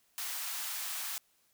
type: high-pass noise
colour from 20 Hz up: white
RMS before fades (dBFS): -38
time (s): 0.18-1.18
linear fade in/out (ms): 0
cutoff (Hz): 790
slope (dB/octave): 24
effects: white hiss -71 dBFS RMS until 1.53 s